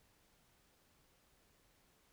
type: silence
effects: pink hiss -72 dBFS RMS until 2.12 s